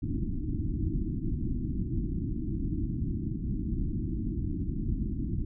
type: low-pass noise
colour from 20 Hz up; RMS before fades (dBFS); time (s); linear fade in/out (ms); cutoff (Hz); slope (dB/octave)
pink; -31; 0.02-5.45; 10; 340; 96
effects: none